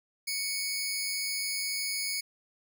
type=tone pair together; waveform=20% pulse; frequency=2226 / 4997 Hz; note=C#7 / D#8; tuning=+7 / +7 cents; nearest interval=octave + major second; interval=1400 cents; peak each=-28 dBFS; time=0.27-2.21 s; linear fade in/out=10 ms; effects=none